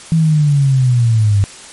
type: linear sweep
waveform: sine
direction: down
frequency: 164.81 to 97.5 Hz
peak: -8 dBFS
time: 0.12-1.44 s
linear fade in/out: 0 ms
effects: white hiss -35 dBFS RMS until 1.72 s + MP3 48 kbps